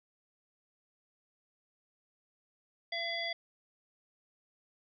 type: harmonic tone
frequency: 677 Hz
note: E5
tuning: 46 cents sharp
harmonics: 1 / 3 / 5 / 7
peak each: -40 / -37 / -39 / -42 dBFS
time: 2.92-3.33 s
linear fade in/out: 5 ms
effects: none